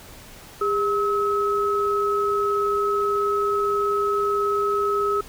sine tone pair together, 405.4 / 1287 Hz, G#4 / E6, -42 / -42 cents, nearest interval octave + minor sixth, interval 2000 cents, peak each -22 dBFS, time 0.61-5.21 s, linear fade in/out 5 ms, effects pink hiss -44 dBFS RMS until 5.28 s

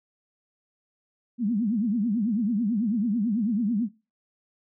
sine tone with vibrato, 220 Hz, A3, in tune, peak -22 dBFS, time 1.38-3.89 s, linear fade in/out 50 ms, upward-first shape triangle, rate 9.1 Hz, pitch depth 250 cents each way, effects noise-tail reverb RT60 0.3 s tail -21 dB re dry

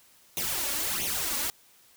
white noise with flanger, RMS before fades -30 dBFS, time 0.37-1.5 s, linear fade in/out 0 ms, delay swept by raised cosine 0.31 to 3.61 ms, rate 1.5 Hz, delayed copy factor +0.8, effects white hiss -59 dBFS RMS until 1.96 s

